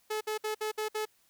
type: tone bursts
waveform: sawtooth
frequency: 430 Hz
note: A4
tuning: 40 cents flat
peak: -27 dBFS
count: 6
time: 0.1-1.055 s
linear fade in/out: 10 ms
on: 110 ms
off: 59 ms
effects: white hiss -68 dBFS RMS until 1.29 s